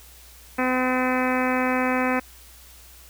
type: harmonic tone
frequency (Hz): 254.9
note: C4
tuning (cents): -45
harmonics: 1 / 2 / 3 / 4 / 5 / 6 / 7 / 8 / 9 / 10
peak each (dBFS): -24 / -27 / -29 / -30 / -31 / -32 / -32 / -33 / -34 / -34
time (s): 0.58-2.2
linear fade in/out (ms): 10
effects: added 60 Hz sine -49 dBFS peak until 3.09 s + white hiss -49 dBFS RMS until 3.09 s